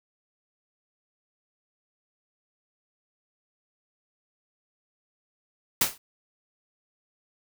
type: noise with exponential decay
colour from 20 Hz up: white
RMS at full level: -17 dBFS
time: 5.81-5.98 s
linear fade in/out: 5 ms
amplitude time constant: 36 ms
effects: none